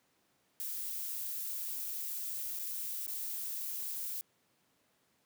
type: noise with dropouts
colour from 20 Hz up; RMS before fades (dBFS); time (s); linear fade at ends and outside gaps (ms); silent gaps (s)
violet; -39; 0.6-4.21; 0; 2.589-2.595 / 3.065-3.079
effects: pink hiss -73 dBFS RMS until 5.25 s + high-pass 150 Hz 12 dB/octave